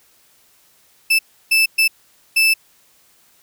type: tone bursts at uneven times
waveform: 35% pulse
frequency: 2637 Hz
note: E7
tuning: in tune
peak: -10 dBFS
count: 4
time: 1.1-1.19 / 1.51-1.66 / 1.78-1.88 / 2.36-2.54 s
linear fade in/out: 10 ms
effects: white hiss -55 dBFS RMS until 3.42 s